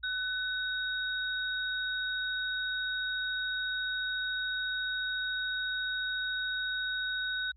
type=tone pair together; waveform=sine; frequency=1500 / 3767 Hz; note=F#6 / A#7; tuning=+23 / +17 cents; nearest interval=octave + major third; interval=1594 cents; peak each=-32 / -36 dBFS; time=0.03-7.52 s; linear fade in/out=10 ms; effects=added 60 Hz sine -56 dBFS peak until 7.56 s